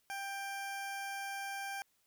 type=tone; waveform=20% pulse; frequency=790 Hz; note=G5; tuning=13 cents sharp; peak=-34 dBFS; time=0.1-1.82 s; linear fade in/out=0 ms; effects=white hiss -75 dBFS RMS until 2.06 s